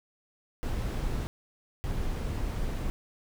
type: noise bursts at uneven times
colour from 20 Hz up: brown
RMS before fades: -31 dBFS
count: 2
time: 0.63-1.27 / 1.84-2.9 s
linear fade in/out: 0 ms
effects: none